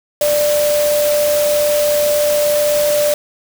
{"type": "tone in noise", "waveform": "sine", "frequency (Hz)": 591, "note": "D5", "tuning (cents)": 11, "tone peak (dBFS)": -12, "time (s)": [0.21, 3.14], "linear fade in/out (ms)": 2, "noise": "white", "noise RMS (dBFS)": -22, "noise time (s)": [0.21, 3.14], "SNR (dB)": 7, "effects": []}